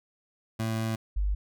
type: tone pair in turn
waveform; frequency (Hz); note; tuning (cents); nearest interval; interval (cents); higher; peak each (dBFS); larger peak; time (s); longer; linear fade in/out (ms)
25% pulse / sine; 111.8 / 49.8; A2 / G1; +28 / +28; octave + major second; 1400; first; -24; neither; 0.59-0.96 / 1.16-1.35; first; 10
effects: none